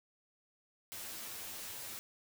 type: noise with comb filter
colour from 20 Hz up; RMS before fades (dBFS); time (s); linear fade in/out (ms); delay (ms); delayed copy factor
white; -45; 0.92-1.99; 0; 9; +0.95
effects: none